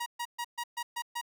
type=tone bursts; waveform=sawtooth; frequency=952 Hz; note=A#5; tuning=36 cents sharp; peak=-29 dBFS; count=7; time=0-1.214 s; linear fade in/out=10 ms; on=62 ms; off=130 ms; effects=none